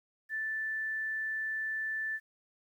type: tone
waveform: sine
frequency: 1760 Hz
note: A6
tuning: in tune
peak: -32 dBFS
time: 0.29-2.2 s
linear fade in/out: 50 ms
effects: 11-bit